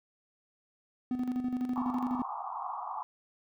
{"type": "tone with tremolo", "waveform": "triangle", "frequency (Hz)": 250.6, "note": "B3", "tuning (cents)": 25, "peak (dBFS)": -26, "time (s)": [1.11, 2.22], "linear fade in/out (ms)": 2, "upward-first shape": "square", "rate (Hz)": 12, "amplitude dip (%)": 55}
{"type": "band-pass noise", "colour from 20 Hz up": "pink", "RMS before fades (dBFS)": -38, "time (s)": [1.76, 3.03], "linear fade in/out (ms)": 0, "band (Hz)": [730, 1200], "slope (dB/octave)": 96}
{"effects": []}